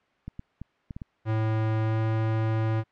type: clicks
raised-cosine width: 5 ms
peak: -24 dBFS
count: 6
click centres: 0.28 / 0.394 / 0.616 / 0.908 / 0.965 / 1.018 s
type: tone with pitch glide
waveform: square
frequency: 110 to 110.77 Hz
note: A2 to A2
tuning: 0 to +12 cents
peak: -24 dBFS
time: 1.25-2.84 s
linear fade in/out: 50 ms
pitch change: +12 cents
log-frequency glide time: 1.82-1.98 s
effects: white hiss -66 dBFS RMS until 2.91 s + low-pass 2000 Hz 12 dB/octave